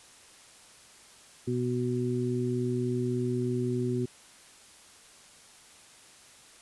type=harmonic tone; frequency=123.47 Hz; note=B2; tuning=in tune; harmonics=1 / 2 / 3; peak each=-31 / -31 / -31 dBFS; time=1.47-4.06 s; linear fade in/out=10 ms; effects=white hiss -54 dBFS RMS until 6.61 s + resampled to 24000 Hz